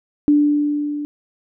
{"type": "tone with level ramp", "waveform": "sine", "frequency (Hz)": 293.7, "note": "D4", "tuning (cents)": 0, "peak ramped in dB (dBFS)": [-9, -23], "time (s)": [0.28, 1.05], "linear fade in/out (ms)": 0, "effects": []}